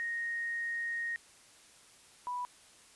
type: tone pair in turn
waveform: sine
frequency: 1864 / 985.2 Hz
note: A#6 / B5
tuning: -1 / -5 cents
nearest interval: major seventh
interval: 1104 cents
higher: first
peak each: -33 / -34 dBFS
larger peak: first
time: 0-1.16 / 2.27-2.45 s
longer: first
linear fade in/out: 0 ms
effects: white hiss -59 dBFS RMS until 2.95 s + resampled to 24000 Hz